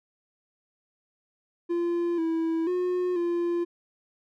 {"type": "tone with pitch steps", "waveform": "triangle", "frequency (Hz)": [344.3, 327, 360.9, 345.2], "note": ["F4", "E4", "F#4", "F4"], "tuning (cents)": [-25, -14, -43, -20], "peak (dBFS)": -22, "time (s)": [1.69, 3.65], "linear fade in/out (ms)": 20, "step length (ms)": 490, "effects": []}